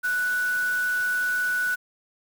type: tone in noise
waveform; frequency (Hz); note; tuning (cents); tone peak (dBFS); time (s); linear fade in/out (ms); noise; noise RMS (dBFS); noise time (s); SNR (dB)
sine; 1481; F#6; +1; -22; 0.03-1.76; 20; white; -39; 0.03-1.76; +14
effects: none